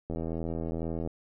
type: click train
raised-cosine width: 2 ms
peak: -21 dBFS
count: 81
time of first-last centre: 0.1-1.074 s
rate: 82.1 Hz
effects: none